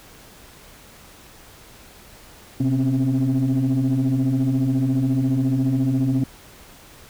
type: tone cluster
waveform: sine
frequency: 128 / 255.1 / 269.4 Hz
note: C3 / C4 / C#4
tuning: -38 / -44 / -49 cents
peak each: -19 / -24 / -19 dBFS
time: 2.6-6.24 s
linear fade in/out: 5 ms
effects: tanh soft clip ceiling -13 dBFS + pink hiss -46 dBFS RMS until 7.09 s